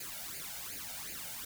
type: noise with flanger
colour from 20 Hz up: white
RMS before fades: -43 dBFS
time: 0-1.45 s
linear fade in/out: 5 ms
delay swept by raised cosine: 0.43 to 1.4 ms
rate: 2.7 Hz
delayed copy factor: +0.8
effects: none